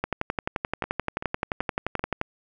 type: two click trains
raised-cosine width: 0.5 ms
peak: -17 / -10 dBFS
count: 4 / 26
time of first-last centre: 0.84-1.994 / 0.04-2.214 s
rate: 2.6 / 11.5 Hz
effects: none